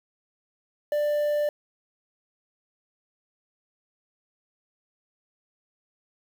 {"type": "tone with quantisation", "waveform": "triangle", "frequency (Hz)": 591, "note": "D5", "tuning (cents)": 11, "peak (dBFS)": -20, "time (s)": [0.92, 1.49], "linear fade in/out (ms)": 2, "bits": 8, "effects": []}